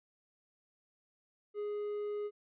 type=tone; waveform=triangle; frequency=415.3 Hz; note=G#4; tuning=in tune; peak=-33 dBFS; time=1.54-2.31 s; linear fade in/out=50 ms; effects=resampled to 8000 Hz